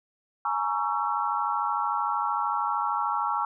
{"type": "chord", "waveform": "sine", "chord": "A# half-diminished seventh", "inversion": "third", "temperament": "just", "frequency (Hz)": [839.1, 932.3, 1118.8, 1342.6], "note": ["G#5", "A#5", "C#6", "E6"], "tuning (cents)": [18, 0, 16, 31], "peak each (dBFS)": -30, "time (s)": [0.45, 3.45], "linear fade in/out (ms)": 2, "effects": []}